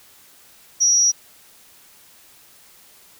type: tone with amplitude modulation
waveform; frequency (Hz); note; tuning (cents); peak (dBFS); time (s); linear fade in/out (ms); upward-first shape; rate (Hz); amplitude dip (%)
sine; 5740; F8; +47; -9; 0.8-1.12; 20; sine; 242; 85
effects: white hiss -50 dBFS RMS until 3.19 s